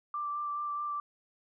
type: tone with vibrato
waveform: sine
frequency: 1176 Hz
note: D6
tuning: 2 cents sharp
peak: -32 dBFS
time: 0.14-1 s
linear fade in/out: 2 ms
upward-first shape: sine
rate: 4.7 Hz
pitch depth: 13 cents each way
effects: none